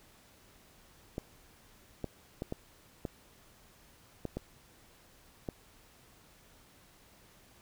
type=clicks; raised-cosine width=2 ms; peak=-22 dBFS; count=8; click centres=1.181 / 2.043 / 2.421 / 2.524 / 3.052 / 4.253 / 4.37 / 5.488 s; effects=pink hiss -61 dBFS RMS until 7.61 s